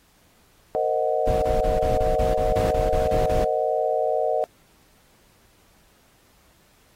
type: chord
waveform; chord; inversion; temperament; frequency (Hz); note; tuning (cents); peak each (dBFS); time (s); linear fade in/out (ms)
sine; C half-diminished seventh; third; equal with one note detuned; 461.3 / 523.3 / 622.3 / 740; Bb4 / C5 / Eb5 / Gb5; -18 / 0 / 0 / 0; -26 / -27 / -24 / -26; 0.75-4.44; 0
type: noise bursts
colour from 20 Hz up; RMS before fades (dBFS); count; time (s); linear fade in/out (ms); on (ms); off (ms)
brown; -25; 12; 1.27-3.444; 2; 150; 34
effects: pink hiss -59 dBFS RMS until 6.95 s + AAC 48 kbps